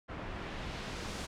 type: noise with low-pass filter sweep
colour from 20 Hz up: pink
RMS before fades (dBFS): -41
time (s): 0.08-1.27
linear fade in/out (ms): 20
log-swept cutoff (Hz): 1700 to 7700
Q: 0.83
effects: none

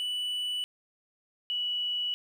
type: tone pair in turn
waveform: triangle / sine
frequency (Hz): 2965 / 2945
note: F#7 / F#7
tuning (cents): +3 / -9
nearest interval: unison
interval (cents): 12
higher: first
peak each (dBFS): -28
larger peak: neither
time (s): 0-0.64 / 1.5-2.14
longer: neither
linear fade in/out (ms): 0
effects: 10-bit

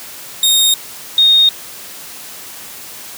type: tone pair in turn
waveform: sawtooth / sine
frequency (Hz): 3706 / 3706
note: A#7 / A#7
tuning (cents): -11 / -11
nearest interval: unison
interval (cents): 0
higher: neither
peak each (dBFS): -6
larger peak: neither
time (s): 0.43-0.74 / 1.18-1.49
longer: neither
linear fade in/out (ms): 2
effects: white hiss -32 dBFS RMS until 3.17 s + high-pass 80 Hz 12 dB/octave

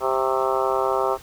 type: harmonic tone with a mistuned harmonic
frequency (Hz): 131.5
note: C3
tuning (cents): +9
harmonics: 3 / 4 / 5 / 6 / 7 / 8 / 9 / 10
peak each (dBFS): -25 / -26 / -27 / -28 / -28 / -29 / -30 / -30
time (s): 0-1.18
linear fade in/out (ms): 50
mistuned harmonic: 8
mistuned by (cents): +44
effects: pink hiss -45 dBFS RMS until 1.22 s

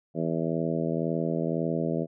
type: harmonic tone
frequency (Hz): 81.9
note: E2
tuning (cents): -11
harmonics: 2 / 3 / 4 / 5 / 6 / 7 / 8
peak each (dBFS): -30 / -32 / -33 / -34 / -35 / -35 / -36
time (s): 0.14-2.07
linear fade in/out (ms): 50
effects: none

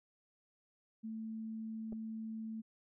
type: tone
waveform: sine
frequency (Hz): 221.5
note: A3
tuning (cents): +12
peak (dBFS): -40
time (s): 1.03-2.62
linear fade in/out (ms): 20
type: clicks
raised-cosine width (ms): 2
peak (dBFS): -37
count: 2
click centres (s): 1.924 / 1.929
effects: none

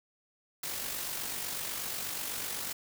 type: noise with amplitude modulation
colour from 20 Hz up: white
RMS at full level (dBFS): -35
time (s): 0.63-2.73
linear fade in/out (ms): 5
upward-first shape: sine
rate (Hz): 48.1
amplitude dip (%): 40
effects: none

